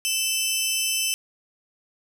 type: tone pair together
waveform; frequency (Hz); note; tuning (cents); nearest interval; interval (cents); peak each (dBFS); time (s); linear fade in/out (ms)
15% pulse; 2637 / 3049; E7 / G7; 0 / -49; minor third; 251; -18; 0.05-1.14; 0
effects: none